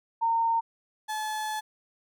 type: tone pair in turn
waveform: sine / 35% pulse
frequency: 916 / 860.9 Hz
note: A#5 / A5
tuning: -31 / -38 cents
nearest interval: minor second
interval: 107 cents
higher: first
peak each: -22 / -28 dBFS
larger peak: first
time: 0.21-0.61 / 1.08-1.61 s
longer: second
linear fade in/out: 20 ms
effects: none